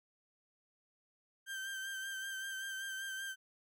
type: tone with vibrato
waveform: 35% pulse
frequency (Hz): 1568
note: G6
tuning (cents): 0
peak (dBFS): -38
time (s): 1.46-3.36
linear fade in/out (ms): 50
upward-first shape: sine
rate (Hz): 5.2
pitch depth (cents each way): 28
effects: none